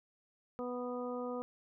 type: harmonic tone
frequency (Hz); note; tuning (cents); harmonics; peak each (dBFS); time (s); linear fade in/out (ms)
246.9; B3; 0; 1 / 2 / 3 / 4 / 5; -41 / -39 / -48 / -49 / -47; 0.59-1.42; 0
effects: none